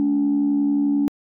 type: tone pair together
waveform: sine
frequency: 214.9 / 286.3 Hz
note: A3 / D4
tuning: -41 / -44 cents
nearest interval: perfect fourth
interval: 497 cents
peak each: -24 / -16 dBFS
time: 0-1.08 s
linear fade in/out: 0 ms
effects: tanh soft clip ceiling -12 dBFS